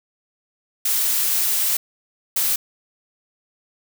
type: noise bursts at uneven times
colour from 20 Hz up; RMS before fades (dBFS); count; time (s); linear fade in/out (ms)
blue; -20; 2; 0.85-1.77 / 2.36-2.56; 5
effects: none